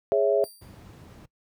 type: chord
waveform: sine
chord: C# minor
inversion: second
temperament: equal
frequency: 415.3 / 554.4 / 659.3 Hz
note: G#4 / C#5 / E5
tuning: 0 / 0 / 0 cents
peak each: -23 dBFS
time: 0.12-0.44 s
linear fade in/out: 0 ms
type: tone with exponential decay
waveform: 10% pulse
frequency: 4699 Hz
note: D8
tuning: in tune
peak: -33 dBFS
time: 0.44-0.87 s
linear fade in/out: 0 ms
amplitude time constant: 92 ms
type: noise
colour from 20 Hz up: brown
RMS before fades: -43 dBFS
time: 0.61-1.26 s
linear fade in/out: 10 ms
effects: noise-tail reverb RT60 0.1 s tail -20 dB re dry + high-pass 80 Hz 12 dB/octave